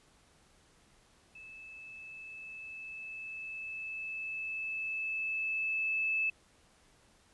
sine tone with level ramp, 2617 Hz, E7, 13 cents flat, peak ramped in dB -48 to -28 dBFS, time 1.35-6.3 s, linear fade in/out 5 ms, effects pink hiss -65 dBFS RMS until 7.33 s + resampled to 24000 Hz

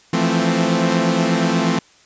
sawtooth chord, F major seventh, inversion third, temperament equal with one note detuned, 166.25 / 174.61 / 220 / 261.6 Hz, E3 / F3 / A3 / C4, +15 / 0 / 0 / 0 cents, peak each -17 dBFS, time 0.13-1.79 s, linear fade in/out 5 ms, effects white hiss -51 dBFS RMS until 2.05 s + resampled to 16000 Hz

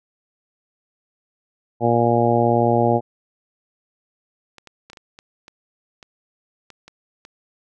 harmonic tone, 118.1 Hz, A#2, 23 cents sharp, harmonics 1 / 2 / 3 / 4 / 5 / 6 / 7, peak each -22 / -22 / -22 / -22 / -22 / -22 / -22 dBFS, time 1.8-3.01 s, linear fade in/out 50 ms
clicks, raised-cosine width 0.2 ms, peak -24 dBFS, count 11, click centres 4.583 / 4.673 / 4.9 / 4.932 / 4.972 / 5.189 / 5.481 / 6.028 / 6.703 / 6.88 / 7.251 s
effects none

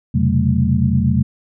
sine tone cluster, 84.3 / 127.1 / 135.6 / 189.8 / 220.5 Hz, E2 / C3 / C#3 / F#3 / A3, +39 / -50 / -38 / +44 / +4 cents, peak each -19 dBFS, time 0.14-1.23 s, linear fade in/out 10 ms, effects none

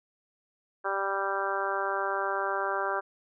harmonic tone, 196 Hz, G3, in tune, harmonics 2 / 3 / 4 / 5 / 6 / 7 / 8, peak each -35 / -35 / -35 / -35 / -35 / -35 / -35 dBFS, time 0.84-3.01 s, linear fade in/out 20 ms, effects none

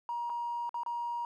triangle tone with dropouts, 949 Hz, A#5, 31 cents sharp, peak -29 dBFS, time 0.09-1.25 s, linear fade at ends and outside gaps 1 ms, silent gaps 0.296-0.3 / 0.693-0.743 / 0.834-0.862 s, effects tanh soft clip ceiling -30 dBFS

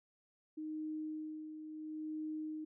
sine tone with tremolo, 310 Hz, D#4, 6 cents flat, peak -38 dBFS, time 0.57-2.65 s, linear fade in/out 10 ms, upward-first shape sine, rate 0.73 Hz, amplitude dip 55%, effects none

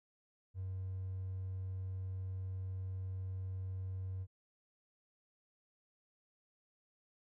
triangle tone with hard clipping, 94 Hz, F#2, 28 cents sharp, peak -39 dBFS, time 0.54-4.27 s, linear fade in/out 50 ms, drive 4 dB, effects none

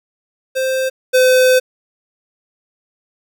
square tone pair in turn, 523.3 / 510.8 Hz, C5 / C5, 0 / -42 cents, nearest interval unison, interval 42 cents, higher first, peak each -16 / -9 dBFS, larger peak second, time 0.55-0.9 / 1.13-1.6 s, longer second, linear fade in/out 20 ms, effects 8-bit

